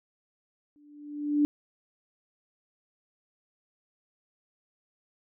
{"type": "tone with exponential growth", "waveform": "sine", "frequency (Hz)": 293.7, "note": "D4", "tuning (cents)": 0, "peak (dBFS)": -18, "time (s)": [0.76, 1.45], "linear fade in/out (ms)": 0, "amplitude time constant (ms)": 150, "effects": []}